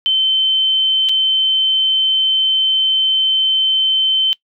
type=tone with dropouts; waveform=sine; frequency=3083 Hz; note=G7; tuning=29 cents flat; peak=-11 dBFS; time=0.06-4.33 s; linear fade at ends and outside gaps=0 ms; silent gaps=1.088-1.093 s; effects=noise-tail reverb RT60 0.1 s tail -22 dB re dry